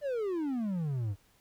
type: exponential sweep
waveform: triangle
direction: down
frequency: 603 to 94 Hz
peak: -28 dBFS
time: 0.01-1.16 s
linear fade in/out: 50 ms
effects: pink hiss -66 dBFS RMS until 1.4 s